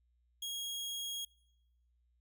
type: tone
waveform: sawtooth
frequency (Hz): 3288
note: G#7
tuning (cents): -18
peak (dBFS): -35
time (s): 0.42-1.25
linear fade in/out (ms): 5
effects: noise-tail reverb RT60 0.9 s tail -25 dB re dry + added 60 Hz sine -70 dBFS peak until 2.2 s